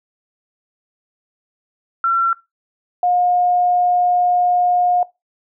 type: tone pair in turn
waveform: sine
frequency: 1357 / 715.3 Hz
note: E6 / F5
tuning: +50 / +41 cents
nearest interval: major seventh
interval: 1109 cents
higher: first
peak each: -13 dBFS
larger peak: neither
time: 2.04-2.33 / 3.03-5.03 s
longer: second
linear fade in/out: 2 ms
effects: noise-tail reverb RT60 0.2 s tail -19 dB re dry